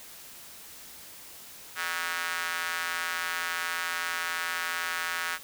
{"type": "tone with high-pass filter", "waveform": "square", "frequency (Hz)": 85.7, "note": "F2", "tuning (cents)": -32, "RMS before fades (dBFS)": -32, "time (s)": [1.75, 5.39], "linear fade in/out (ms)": 50, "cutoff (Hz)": 1500, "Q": 2.3, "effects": ["white hiss -47 dBFS RMS until 5.43 s"]}